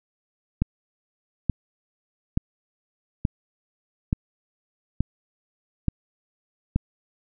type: click train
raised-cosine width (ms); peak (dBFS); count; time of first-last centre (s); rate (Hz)
5; -8; 8; 0.62-6.76; 1.14
effects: none